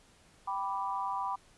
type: chord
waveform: sine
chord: G major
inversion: none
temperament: equal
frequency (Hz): 784 / 987.8 / 1174.7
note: G5 / B5 / D6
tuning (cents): 0 / 0 / 0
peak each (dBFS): -37 / -34 / -38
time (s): 0.47-1.36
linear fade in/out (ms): 10
effects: pink hiss -62 dBFS RMS until 1.57 s + resampled to 24000 Hz